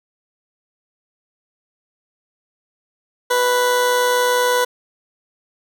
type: tone with amplitude modulation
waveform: 20% pulse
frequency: 493.9 Hz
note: B4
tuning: in tune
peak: -8 dBFS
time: 3.3-4.65 s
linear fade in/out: 10 ms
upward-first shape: sine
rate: 120 Hz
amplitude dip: 35%
effects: none